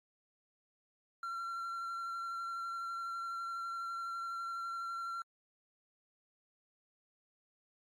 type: tone with vibrato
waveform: triangle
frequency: 1364 Hz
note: F6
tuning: 41 cents flat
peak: -36 dBFS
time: 1.23-5.22 s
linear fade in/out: 2 ms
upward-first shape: square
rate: 12 Hz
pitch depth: 11 cents each way
effects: AAC 48 kbps